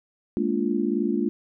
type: chord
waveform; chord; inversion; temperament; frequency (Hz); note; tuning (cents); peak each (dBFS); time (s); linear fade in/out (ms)
sine; Bb dominant seventh; third; just; 209.8 / 233.1 / 291.4 / 349.6; Ab3 / Bb3 / D4 / F4; +18 / 0 / -13 / +2; -27; 0.37-1.29; 0
effects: none